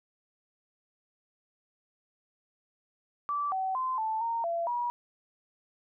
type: tone with pitch steps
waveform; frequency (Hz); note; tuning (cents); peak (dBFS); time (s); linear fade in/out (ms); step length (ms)
sine; 1161 / 760 / 1033 / 879 / 923 / 678 / 963; D6 / F#5 / C6 / A5 / A#5 / E5 / B5; -20 / +46 / -22 / -2 / -17 / +49 / -44; -28; 3.29-4.9; 0; 230
effects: none